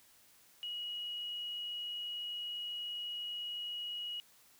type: tone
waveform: sine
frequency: 2903 Hz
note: F#7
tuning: 34 cents flat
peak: -38 dBFS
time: 0.63-4.2 s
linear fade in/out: 0 ms
effects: white hiss -64 dBFS RMS until 4.59 s